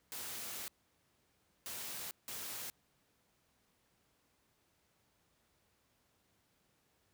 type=noise bursts at uneven times; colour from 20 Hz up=white; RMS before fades=-44 dBFS; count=3; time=0.12-0.68 / 1.66-2.11 / 2.28-2.7 s; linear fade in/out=0 ms; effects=pink hiss -75 dBFS RMS until 7.13 s + high-pass 60 Hz 12 dB/octave